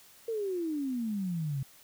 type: exponential sweep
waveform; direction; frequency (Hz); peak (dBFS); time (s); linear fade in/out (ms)
sine; down; 466.2 to 130.81; -30; 0.28-1.63; 5
effects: white hiss -57 dBFS RMS until 1.83 s